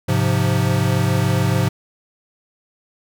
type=chord; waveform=square; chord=F minor; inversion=first; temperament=equal; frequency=103.83 / 130.81 / 174.61 Hz; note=Ab2 / C3 / F3; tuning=0 / 0 / 0 cents; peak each=-20 / -20 / -22 dBFS; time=0.08-1.69 s; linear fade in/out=10 ms; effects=none